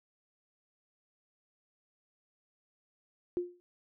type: tone with exponential decay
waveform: sine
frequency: 353.8 Hz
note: F4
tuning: 23 cents sharp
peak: -26 dBFS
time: 3.37-3.6 s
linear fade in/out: 0 ms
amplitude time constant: 49 ms
effects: none